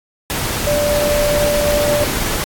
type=tone in noise; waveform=sine; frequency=587.3 Hz; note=D5; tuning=in tune; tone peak=-14 dBFS; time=0.67-2.04 s; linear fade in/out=0 ms; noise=pink; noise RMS=-20 dBFS; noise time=0.3-2.44 s; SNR=+3 dB; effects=AAC 64 kbps